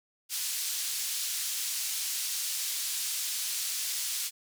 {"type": "band-pass noise", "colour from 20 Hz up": "pink", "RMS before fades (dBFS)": -33, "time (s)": [0.29, 4.31], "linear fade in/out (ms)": 50, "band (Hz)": [4400, 15000], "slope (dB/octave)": 12, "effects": []}